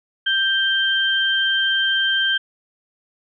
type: tone pair together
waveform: sine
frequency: 1572 / 3144 Hz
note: G6 / G7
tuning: +4 / +4 cents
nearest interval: octave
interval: 1200 cents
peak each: -19 dBFS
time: 0.26-2.38 s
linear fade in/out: 10 ms
effects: none